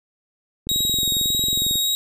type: click train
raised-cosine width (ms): 3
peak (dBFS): -19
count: 25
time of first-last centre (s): 0.67-1.756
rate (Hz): 22.1
type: tone with vibrato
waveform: sawtooth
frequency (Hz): 3800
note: A#7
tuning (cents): +33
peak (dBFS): -16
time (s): 0.69-1.95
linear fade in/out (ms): 0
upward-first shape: sine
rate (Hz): 1.7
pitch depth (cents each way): 10
effects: none